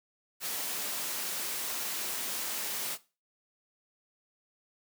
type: noise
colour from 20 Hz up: white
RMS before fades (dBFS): -35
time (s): 0.4-2.98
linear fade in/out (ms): 50
effects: noise-tail reverb RT60 0.3 s tail -17 dB re dry + high-pass 200 Hz 12 dB/octave